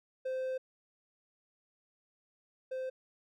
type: tone pair in turn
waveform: triangle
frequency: 519 / 519 Hz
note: C5 / C5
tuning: -14 / -14 cents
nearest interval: unison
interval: 0 cents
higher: neither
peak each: -31 / -33 dBFS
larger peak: first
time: 0.25-0.58 / 2.71-2.9 s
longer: first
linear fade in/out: 10 ms
effects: none